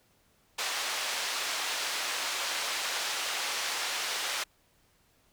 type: band-pass noise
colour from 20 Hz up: white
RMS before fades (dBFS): -33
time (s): 0.58-4.44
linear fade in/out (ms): 10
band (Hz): 600 to 5100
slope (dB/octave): 12
effects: pink hiss -67 dBFS RMS until 5.32 s